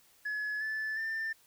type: tone with pitch steps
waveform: sine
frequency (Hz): 1700 / 1743.8 / 1788.6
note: G#6 / A6 / A6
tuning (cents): +40 / -16 / +28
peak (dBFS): -30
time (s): 0.25-1.33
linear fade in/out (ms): 10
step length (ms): 360
effects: tanh soft clip ceiling -31 dBFS + white hiss -64 dBFS RMS until 1.46 s